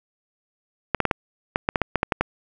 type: clicks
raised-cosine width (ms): 0.5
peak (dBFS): -4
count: 12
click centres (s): 0.947 / 1.003 / 1.053 / 1.112 / 1.559 / 1.689 / 1.758 / 1.817 / 1.957 / 2.031 / 2.122 / 2.21
effects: none